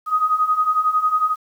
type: beating tone pair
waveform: sine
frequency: 1244.5 / 1255.5 Hz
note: D#6 / D#6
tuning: 0 / +15 cents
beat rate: 11 Hz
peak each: -21 / -17 dBFS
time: 0.06-1.36 s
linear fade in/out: 50 ms
effects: 8-bit